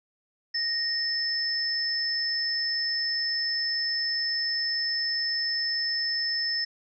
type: tone pair together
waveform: sine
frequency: 1858 / 5255 Hz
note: A#6 / E8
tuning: -6 / -6 cents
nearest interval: octave + tritone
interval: 1800 cents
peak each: -32 / -26 dBFS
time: 0.54-6.65 s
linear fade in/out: 10 ms
effects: none